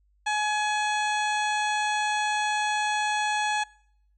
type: harmonic tone with a mistuned harmonic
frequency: 844 Hz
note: G#5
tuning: 28 cents sharp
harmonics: 1 / 2 / 3 / 4 / 5 / 7 / 8 / 9 / 10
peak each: -26 / -29 / -33 / -36 / -40 / -44 / -42 / -45 / -47 dBFS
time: 0.26-3.64 s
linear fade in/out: 10 ms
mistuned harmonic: 9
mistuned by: +72 cents
effects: noise-tail reverb RT60 0.7 s tail -24 dB re dry + added 50 Hz sine -62 dBFS peak until 4.17 s